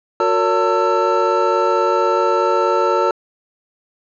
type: tone cluster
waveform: triangle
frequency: 365.1 / 461.5 / 566 / 899 / 1332 Hz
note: F#4 / A#4 / C#5 / A5 / E6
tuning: -23 / -17 / +36 / +37 / +18 cents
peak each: -18 dBFS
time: 0.2-3.11 s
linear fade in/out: 2 ms
effects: resampled to 16000 Hz